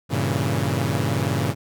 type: chord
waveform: sawtooth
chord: G diminished seventh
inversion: none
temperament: equal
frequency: 98 / 116.54 / 138.59 / 164.81 Hz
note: G2 / Bb2 / Db3 / Fb3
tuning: 0 / 0 / 0 / 0 cents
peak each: -22 / -22 / -21 / -25 dBFS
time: 0.09-1.55 s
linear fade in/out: 50 ms
effects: none